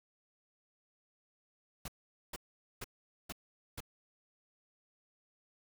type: noise bursts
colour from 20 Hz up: pink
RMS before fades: -42 dBFS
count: 5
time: 1.85-3.805 s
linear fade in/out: 5 ms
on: 31 ms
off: 450 ms
effects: none